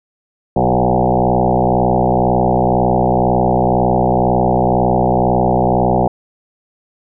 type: tone with frequency modulation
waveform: sine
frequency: 459.5 Hz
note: A#4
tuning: 25 cents flat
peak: -10 dBFS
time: 0.56-6.08 s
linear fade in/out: 5 ms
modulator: 62 Hz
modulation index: 6
effects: none